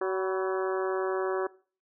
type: harmonic tone with a mistuned harmonic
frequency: 188.6 Hz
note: F#3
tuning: 33 cents sharp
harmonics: 2 / 3 / 4 / 5 / 6 / 7 / 8 / 9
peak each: -28 / -35 / -39 / -40 / -38 / -42 / -43 / -43 dBFS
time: 0.01-1.47 s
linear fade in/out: 5 ms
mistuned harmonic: 5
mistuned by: +67 cents
effects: noise-tail reverb RT60 0.4 s tail -20 dB re dry